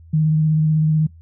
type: tone with vibrato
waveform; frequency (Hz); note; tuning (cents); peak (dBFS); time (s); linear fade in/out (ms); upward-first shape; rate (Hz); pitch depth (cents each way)
sine; 155.56; D#3; 0; -13; 0.13-1.07; 10; sine; 16; 19
effects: noise-tail reverb RT60 0.2 s tail -26 dB re dry + added 82 Hz sine -41 dBFS peak until 1.21 s